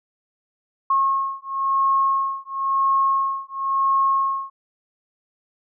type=beating tone pair; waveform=sine; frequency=1085 / 1085.97 Hz; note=C#6 / C#6; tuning=-37 / -36 cents; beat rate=0.97 Hz; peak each=-21 dBFS; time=0.9-4.5 s; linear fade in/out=5 ms; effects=none